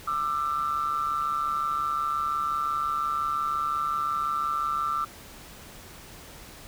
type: tone pair together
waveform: sine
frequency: 1189.3 / 1335 Hz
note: D6 / E6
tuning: +21 / +22 cents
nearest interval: major second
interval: 201 cents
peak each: -27 / -27 dBFS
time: 0.07-5.05 s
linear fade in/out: 10 ms
effects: tanh soft clip ceiling -18 dBFS + pink hiss -46 dBFS RMS until 6.67 s